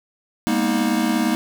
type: tone cluster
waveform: square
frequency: 203.1 / 234.6 / 252 / 314.4 Hz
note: G#3 / A#3 / B3 / D#4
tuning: -38 / +11 / +35 / +18 cents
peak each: -25 / -22 / -29 / -23 dBFS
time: 0.47-1.35 s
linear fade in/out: 0 ms
effects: none